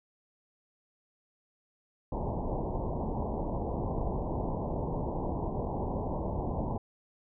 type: low-pass noise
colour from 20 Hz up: pink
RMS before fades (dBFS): -33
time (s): 2.12-6.78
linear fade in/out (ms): 5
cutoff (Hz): 1000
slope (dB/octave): 96
effects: none